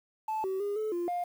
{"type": "tone with pitch steps", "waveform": "sine", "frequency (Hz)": [872, 381, 407.1, 432.1, 347.4, 706], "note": ["A5", "G4", "G#4", "A4", "F4", "F5"], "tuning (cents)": [-16, -49, -35, -31, -9, 19], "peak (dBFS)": -28, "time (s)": [0.28, 1.24], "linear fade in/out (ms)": 5, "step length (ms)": 160, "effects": ["tanh soft clip ceiling -26 dBFS", "9-bit"]}